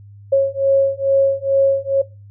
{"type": "beating tone pair", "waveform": "sine", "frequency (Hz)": [545, 547.3], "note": ["C#5", "C#5"], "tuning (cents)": [-29, -22], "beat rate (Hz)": 2.3, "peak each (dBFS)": -15, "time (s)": [0.32, 2.02], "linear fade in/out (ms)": 10, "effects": ["noise-tail reverb RT60 0.3 s tail -22 dB re dry", "added 101 Hz sine -38 dBFS peak until 2.3 s"]}